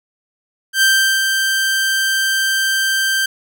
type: tone with ADSR envelope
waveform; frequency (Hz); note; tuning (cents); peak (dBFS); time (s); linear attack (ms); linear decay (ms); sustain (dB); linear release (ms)
sawtooth; 1568; G6; 0; -6; 0.73-3.26; 90; 390; -5; 5
effects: none